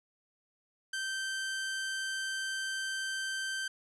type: tone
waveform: sawtooth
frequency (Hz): 1557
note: G6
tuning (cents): -12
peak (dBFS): -30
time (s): 0.93-3.68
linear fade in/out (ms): 5
effects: resampled to 24000 Hz